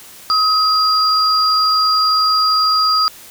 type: tone pair together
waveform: sine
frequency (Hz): 1269 / 4791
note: D#6 / D8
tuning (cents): +34 / +34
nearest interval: octave + major seventh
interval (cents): 2300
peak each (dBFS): -14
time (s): 0.3-3.08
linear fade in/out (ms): 0
effects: white hiss -39 dBFS RMS until 3.3 s